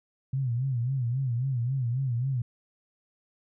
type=tone with vibrato; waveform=sine; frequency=126.3 Hz; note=B2; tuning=39 cents sharp; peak=-25 dBFS; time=0.33-2.42 s; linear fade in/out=5 ms; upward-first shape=sine; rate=3.7 Hz; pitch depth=140 cents each way; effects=none